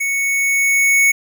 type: tone with level ramp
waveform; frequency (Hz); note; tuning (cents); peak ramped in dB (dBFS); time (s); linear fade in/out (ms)
square; 2217; C#7; 0; -18 to -10; 0-1.12; 10
effects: none